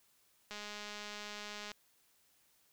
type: click train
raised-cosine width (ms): 0.2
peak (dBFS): -28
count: 252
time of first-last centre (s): 0.51-1.717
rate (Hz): 208
effects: white hiss -71 dBFS RMS until 2.72 s